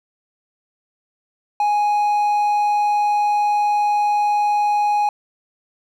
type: tone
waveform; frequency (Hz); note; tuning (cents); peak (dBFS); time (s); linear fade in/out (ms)
triangle; 830.6; G#5; 0; -13; 1.6-5.09; 2
effects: none